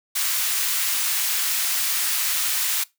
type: high-pass noise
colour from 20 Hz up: white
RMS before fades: -23 dBFS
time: 0.15-2.84 s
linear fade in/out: 10 ms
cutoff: 1300 Hz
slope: 12 dB/octave
effects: noise-tail reverb RT60 0.2 s tail -21 dB re dry